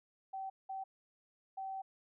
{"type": "tone bursts at uneven times", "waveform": "sine", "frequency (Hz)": 770, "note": "G5", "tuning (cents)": -31, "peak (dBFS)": -39, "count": 3, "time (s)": [[0.33, 0.5], [0.69, 0.84], [1.57, 1.82]], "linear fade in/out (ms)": 10, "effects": []}